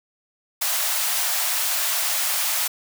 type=high-pass noise; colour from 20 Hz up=white; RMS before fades=-23 dBFS; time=0.61-2.68 s; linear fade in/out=10 ms; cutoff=600 Hz; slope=48 dB/octave; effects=none